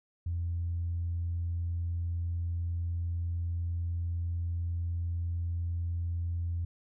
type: tone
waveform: sine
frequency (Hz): 85.5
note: F2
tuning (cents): -36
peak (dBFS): -29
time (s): 0.26-6.65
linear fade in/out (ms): 5
effects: tanh soft clip ceiling -25 dBFS